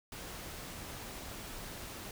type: noise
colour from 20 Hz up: pink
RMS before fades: -45 dBFS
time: 0.12-2.11 s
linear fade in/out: 2 ms
effects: none